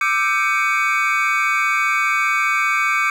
triangle tone cluster, 1185 / 1320 / 1560 / 2247 / 2490 Hz, D6 / E6 / G6 / C#7 / D#7, +15 / +2 / -9 / +23 / +1 cents, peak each -19 / -24 / -21 / -18 / -25 dBFS, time 0.01-3.1 s, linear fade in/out 2 ms, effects none

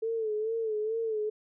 sine tone with vibrato, 440 Hz, A4, in tune, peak -28 dBFS, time 0.02-1.3 s, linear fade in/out 10 ms, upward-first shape sine, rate 2.3 Hz, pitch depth 67 cents each way, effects none

